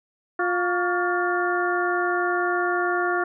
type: harmonic tone with a mistuned harmonic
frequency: 353.8 Hz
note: F4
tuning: 23 cents sharp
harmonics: 1 / 2 / 3 / 4 / 5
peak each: -25 / -27 / -29 / -26 / -31 dBFS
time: 0.39-3.24 s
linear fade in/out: 5 ms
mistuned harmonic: 3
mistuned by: +110 cents
effects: none